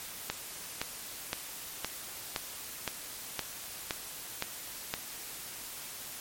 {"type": "click train", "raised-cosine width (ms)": 0.2, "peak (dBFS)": -13, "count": 10, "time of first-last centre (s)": [0.3, 4.939], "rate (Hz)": 1.94, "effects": ["white hiss -43 dBFS RMS until 6.2 s", "MP3 64 kbps"]}